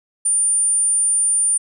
sine tone, 9200 Hz, D9, 37 cents flat, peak -14 dBFS, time 0.25-1.58 s, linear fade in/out 10 ms, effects none

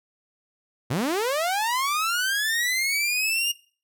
sawtooth linear sweep, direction up, 108.7 to 2858 Hz, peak -19 dBFS, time 0.9-3.52 s, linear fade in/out 10 ms, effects noise-tail reverb RT60 0.4 s tail -20 dB re dry

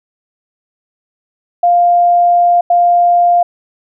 sine tone bursts at uneven times, 700 Hz, F5, 4 cents sharp, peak -6 dBFS, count 2, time 1.63-2.61 / 2.7-3.43 s, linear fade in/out 5 ms, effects none

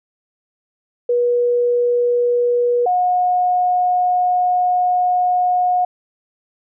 sine tone pair in turn, 483.9 / 723.5 Hz, B4 / F#5, -35 / -39 cents, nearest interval perfect fifth, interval 696 cents, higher second, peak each -13 dBFS, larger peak neither, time 1.09-2.86 / 2.86-5.85 s, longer second, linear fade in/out 5 ms, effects none

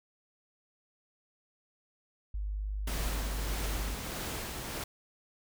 sine tone, 50.8 Hz, G#1, 38 cents flat, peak -32 dBFS, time 2.34-3.95 s, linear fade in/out 5 ms
pink noise with tremolo, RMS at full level -37 dBFS, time 2.87-4.84 s, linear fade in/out 5 ms, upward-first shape sine, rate 1.6 Hz, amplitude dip 30%
effects none

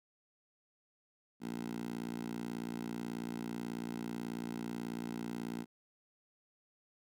10% pulse tone with high-pass filter, 58.27 Hz, A#1, in tune, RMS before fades -41 dBFS, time 1.4-5.66 s, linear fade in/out 50 ms, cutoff 220 Hz, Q 2.5, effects none

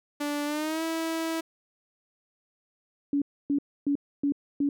sawtooth tone with pitch glide, 291.9 to 325.8 Hz, D4 to E4, -10 to -20 cents, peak -24 dBFS, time 0.2-1.41 s, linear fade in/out 10 ms, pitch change +190 cents, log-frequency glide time 0.45-0.83 s
sine tone bursts, 284.2 Hz, C#4, 43 cents sharp, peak -22 dBFS, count 5, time 3.13-4.69 s, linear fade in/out 2 ms, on 88 ms, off 280 ms
effects none

